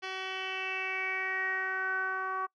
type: tone with low-pass filter sweep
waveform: 10% pulse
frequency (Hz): 378.1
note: F#4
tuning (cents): +38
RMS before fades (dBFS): -34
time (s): 0.02-2.47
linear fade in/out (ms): 20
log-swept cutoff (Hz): 3700 to 1200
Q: 6.2
effects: noise-tail reverb RT60 0.1 s tail -23 dB re dry